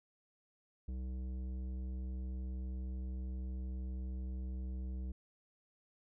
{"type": "tone with tanh clipping", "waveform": "sine", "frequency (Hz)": 63.6, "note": "C2", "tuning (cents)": -48, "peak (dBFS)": -40, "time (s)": [0.88, 5.12], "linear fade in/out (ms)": 5, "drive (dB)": 12, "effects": []}